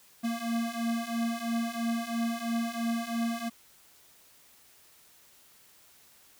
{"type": "beating tone pair", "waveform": "square", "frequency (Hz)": [229.9, 232.9], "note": ["A#3", "A#3"], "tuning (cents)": [-24, -1], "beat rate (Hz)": 3, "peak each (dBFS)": [-34, -32], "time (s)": [0.23, 3.5], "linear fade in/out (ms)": 20, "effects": ["white hiss -59 dBFS RMS until 6.39 s"]}